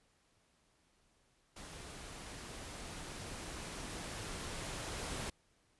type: noise with level ramp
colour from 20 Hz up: pink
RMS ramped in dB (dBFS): -50 to -41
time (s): 1.56-5.3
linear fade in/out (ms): 5
effects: pink hiss -73 dBFS RMS until 5.79 s + resampled to 24000 Hz